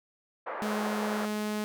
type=band-pass noise; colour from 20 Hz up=pink; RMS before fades=-36 dBFS; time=0.46-1.26 s; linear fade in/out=10 ms; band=480 to 1600 Hz; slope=24 dB/octave
type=tone; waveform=sawtooth; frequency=211.5 Hz; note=G#3; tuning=32 cents sharp; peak=-26 dBFS; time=0.62-1.64 s; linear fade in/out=0 ms
effects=none